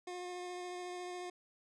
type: tone with vibrato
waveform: 25% pulse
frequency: 358.4 Hz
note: F4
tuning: 45 cents sharp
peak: -38 dBFS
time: 0.07-1.3 s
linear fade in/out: 5 ms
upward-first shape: sine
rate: 14 Hz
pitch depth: 12 cents each way
effects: resampled to 22050 Hz